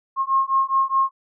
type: beating tone pair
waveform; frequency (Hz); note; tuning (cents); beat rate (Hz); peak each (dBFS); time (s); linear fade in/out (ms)
sine; 1073 / 1077.8; C6 / C#6; +43 / -49; 4.8; -20 / -20; 0.16-1.11; 50
effects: none